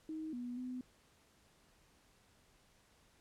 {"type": "tone with pitch steps", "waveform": "sine", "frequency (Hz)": [314.7, 244.1, 252.2], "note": ["D#4", "B3", "B3"], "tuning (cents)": [20, -20, 36], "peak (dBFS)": -40, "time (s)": [0.09, 0.81], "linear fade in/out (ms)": 2, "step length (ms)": 240, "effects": ["pink hiss -69 dBFS RMS until 3.2 s", "low-pass 11000 Hz 12 dB/octave"]}